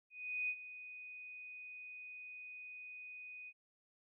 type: tone with ADSR envelope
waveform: sine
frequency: 2489 Hz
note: D#7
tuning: in tune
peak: -34 dBFS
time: 0.1-3.53 s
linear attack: 390 ms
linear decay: 60 ms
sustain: -14 dB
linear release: 48 ms
effects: none